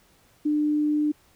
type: tone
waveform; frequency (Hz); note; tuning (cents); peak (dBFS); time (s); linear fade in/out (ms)
sine; 299.3; D4; +33; -20; 0.45-1.12; 10
effects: pink hiss -60 dBFS RMS until 1.35 s